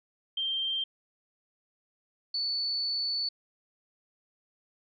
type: tone pair in turn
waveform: sine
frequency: 3159 / 4468 Hz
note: G7 / C#8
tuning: +13 / +13 cents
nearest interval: tritone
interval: 600 cents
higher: second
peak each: -28 dBFS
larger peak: neither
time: 0.37-0.84 / 2.34-3.29 s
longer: second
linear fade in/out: 5 ms
effects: none